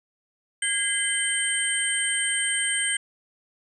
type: tone cluster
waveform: sine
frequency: 1628 / 2056 / 3094 / 8320 / 8750 Hz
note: G#6 / C7 / G7 / C9 / C#9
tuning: -35 / -31 / -23 / -11 / -24 cents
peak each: -29 dBFS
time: 0.62-2.97 s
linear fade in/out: 5 ms
effects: none